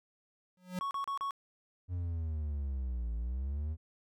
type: tone with exponential growth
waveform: square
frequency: 182.2 Hz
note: F#3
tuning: 26 cents flat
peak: -32 dBFS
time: 0.57-0.79 s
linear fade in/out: 2 ms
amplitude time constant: 47 ms
type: tone bursts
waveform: triangle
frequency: 1109 Hz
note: C#6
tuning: in tune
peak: -31 dBFS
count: 4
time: 0.81-1.308 s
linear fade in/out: 0 ms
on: 99 ms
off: 34 ms
type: linear two-way sweep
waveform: triangle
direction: down then up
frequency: 90.8 to 55.4 to 80.4 Hz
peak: -31 dBFS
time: 1.88-3.77 s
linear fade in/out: 50 ms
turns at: 3.15 s
effects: none